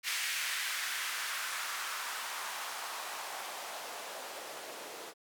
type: noise with band-pass filter sweep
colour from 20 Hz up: blue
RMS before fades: -39 dBFS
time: 0.03-5.14 s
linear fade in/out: 50 ms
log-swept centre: 2100 to 460 Hz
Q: 1.6
effects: none